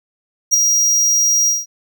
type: tone with ADSR envelope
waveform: square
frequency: 5720 Hz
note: F8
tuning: 41 cents sharp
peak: -7 dBFS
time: 0.51-1.66 s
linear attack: 30 ms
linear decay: 8 ms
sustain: -5 dB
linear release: 180 ms
effects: none